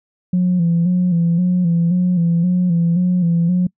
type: tone with vibrato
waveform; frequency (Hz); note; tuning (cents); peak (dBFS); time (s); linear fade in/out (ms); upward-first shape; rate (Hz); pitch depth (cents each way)
sine; 174.61; F3; 0; -11; 0.33-3.67; 5; square; 1.9; 56
effects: noise-tail reverb RT60 0.1 s tail -26 dB re dry + tanh soft clip ceiling -9 dBFS